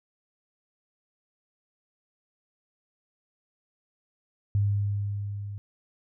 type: tone with level ramp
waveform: sine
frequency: 101.5 Hz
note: G#2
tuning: 39 cents flat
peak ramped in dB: -20 to -34 dBFS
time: 4.55-5.58 s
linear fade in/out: 0 ms
effects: none